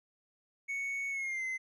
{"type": "tone with pitch glide", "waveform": "triangle", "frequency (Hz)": [2219, 2058], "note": ["C#7", "C7"], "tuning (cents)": [1, -29], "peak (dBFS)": -32, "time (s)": [0.68, 1.58], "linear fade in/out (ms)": 20, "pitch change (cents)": -130, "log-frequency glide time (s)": [1.1, 1.45], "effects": ["resampled to 24000 Hz"]}